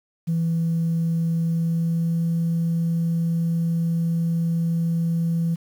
sine tone with pitch glide, 165.6 to 166.94 Hz, E3 to E3, +8 to +22 cents, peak -18 dBFS, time 0.27-5.56 s, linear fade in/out 20 ms, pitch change +14 cents, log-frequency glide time 1.42-2.21 s, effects tanh soft clip ceiling -16 dBFS + 8-bit

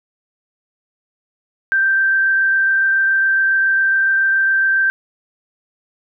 sine tone with frequency modulation, 1568 Hz, G6, in tune, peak -12 dBFS, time 1.72-4.9 s, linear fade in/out 0 ms, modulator 27.2 Hz, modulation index 0.56, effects none

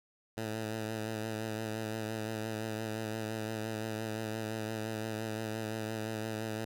10% pulse tone with vibrato, 110 Hz, A2, in tune, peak -27 dBFS, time 0.37-6.65 s, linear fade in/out 5 ms, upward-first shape sine, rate 5.8 Hz, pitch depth 32 cents each way, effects none

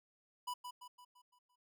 square tone with echo, 987.8 Hz, B5, in tune, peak -39 dBFS, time 0.47-0.54 s, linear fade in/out 10 ms, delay 170 ms, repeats 6, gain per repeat -6 dB, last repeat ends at 1.56 s, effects none

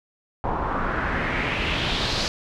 pink noise with low-pass filter sweep, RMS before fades -25 dBFS, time 0.44-2.28 s, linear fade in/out 0 ms, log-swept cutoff 910 to 4900 Hz, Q 2.9, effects none

